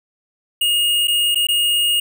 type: tone with dropouts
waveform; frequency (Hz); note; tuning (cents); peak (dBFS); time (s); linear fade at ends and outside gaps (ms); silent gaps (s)
square; 2856; F7; +38; -15; 0.61-2; 5; 1.073-1.08 / 1.347-1.356 / 1.47-1.486
effects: none